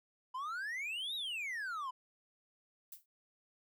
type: exponential two-way sweep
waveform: triangle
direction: up then down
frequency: 987.8 to 3897 to 987.8 Hz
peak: -36 dBFS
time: 0.34-1.91 s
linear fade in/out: 10 ms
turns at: 1.15 s
type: noise with exponential decay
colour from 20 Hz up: violet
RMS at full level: -44 dBFS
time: 2.92-3.06 s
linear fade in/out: 5 ms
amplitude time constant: 29 ms
effects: none